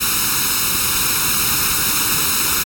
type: noise with comb filter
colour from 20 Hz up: white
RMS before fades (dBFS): -17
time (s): 0-2.64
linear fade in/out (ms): 20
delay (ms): 0.76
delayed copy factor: +0.9
effects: AAC 64 kbps